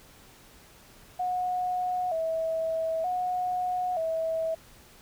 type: tone with vibrato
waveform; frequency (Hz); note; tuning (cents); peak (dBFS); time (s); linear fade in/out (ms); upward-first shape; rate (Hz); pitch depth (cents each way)
sine; 687; F5; -29; -26; 1.19-4.55; 10; square; 0.54; 100
effects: pink hiss -54 dBFS RMS until 5.01 s